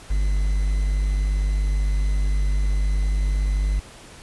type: tone with quantisation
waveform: triangle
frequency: 49.79 Hz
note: G1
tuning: 28 cents sharp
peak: -16 dBFS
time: 0.1-3.8 s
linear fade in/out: 10 ms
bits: 7
effects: pink hiss -44 dBFS RMS until 4.22 s + resampled to 24000 Hz